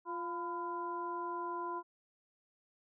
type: harmonic tone with a mistuned harmonic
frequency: 349.2 Hz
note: F4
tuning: in tune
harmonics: 1 / 2 / 3 / 4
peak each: -42 / -48 / -38 / -51 dBFS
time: 0.05-1.83 s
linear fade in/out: 50 ms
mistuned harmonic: 3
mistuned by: -69 cents
effects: none